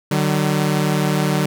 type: tone pair together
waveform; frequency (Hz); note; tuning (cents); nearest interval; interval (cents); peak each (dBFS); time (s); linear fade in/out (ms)
sawtooth; 150.63 / 190; D3 / F#3; +44 / +46; major third; 402; -14 / -16; 0.11-1.46; 5
effects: none